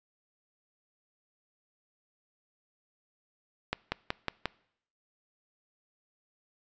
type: accelerating click train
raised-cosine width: 0.3 ms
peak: -13 dBFS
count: 5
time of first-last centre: 3.73-4.456 s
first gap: 190 ms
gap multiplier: 0.97
effects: noise-tail reverb RT60 0.7 s tail -23 dB re dry + resampled to 16000 Hz